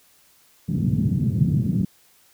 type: band-pass noise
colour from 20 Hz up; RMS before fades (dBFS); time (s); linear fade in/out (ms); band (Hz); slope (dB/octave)
pink; -21; 0.68-1.85; 5; 110 to 200; 24
effects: white hiss -57 dBFS RMS until 2.33 s